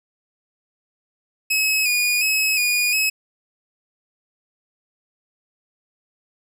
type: tone with vibrato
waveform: sawtooth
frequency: 2507 Hz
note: D#7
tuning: 12 cents sharp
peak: -14 dBFS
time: 1.5-3.1 s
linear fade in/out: 10 ms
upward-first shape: square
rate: 1.4 Hz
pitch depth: 41 cents each way
effects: none